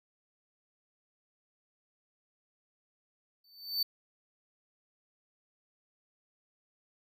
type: tone with exponential growth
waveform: square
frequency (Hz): 4545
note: C#8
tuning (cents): +42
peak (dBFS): -26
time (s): 3.44-3.83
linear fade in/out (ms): 5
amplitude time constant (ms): 84
effects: none